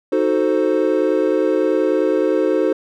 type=chord; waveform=triangle; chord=D# diminished seventh; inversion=none; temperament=equal; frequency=311.1 / 370 / 440 / 523.3 Hz; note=D#4 / F#4 / A4 / C5; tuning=0 / 0 / 0 / 0 cents; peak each=-18 dBFS; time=0.12-2.73 s; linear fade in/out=5 ms; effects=none